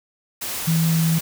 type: tone in noise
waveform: sine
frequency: 163.2 Hz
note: E3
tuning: 17 cents flat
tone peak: -16 dBFS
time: 0.67-1.19 s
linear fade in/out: 10 ms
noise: white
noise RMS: -28 dBFS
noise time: 0.41-1.21 s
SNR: +9 dB
effects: none